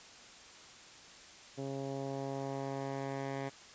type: tone with low-pass filter sweep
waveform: 10% pulse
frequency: 136.7 Hz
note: C#3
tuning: 24 cents flat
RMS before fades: -39 dBFS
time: 1.57-3.5 s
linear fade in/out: 20 ms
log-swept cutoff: 490 to 2200 Hz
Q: 0.99
effects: white hiss -54 dBFS RMS until 3.74 s + resampled to 16000 Hz